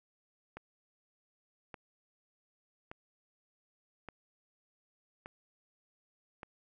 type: click train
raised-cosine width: 0.5 ms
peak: -29 dBFS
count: 6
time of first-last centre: 0.57-6.432 s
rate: 0.853 Hz
effects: none